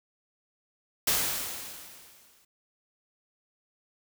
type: noise with exponential decay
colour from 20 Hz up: white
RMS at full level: -24 dBFS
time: 1.07-2.45 s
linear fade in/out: 5 ms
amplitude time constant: 300 ms
effects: none